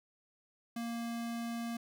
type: tone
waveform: square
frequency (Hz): 233.1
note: A#3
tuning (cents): 0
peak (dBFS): -37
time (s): 0.76-1.77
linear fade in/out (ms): 5
effects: none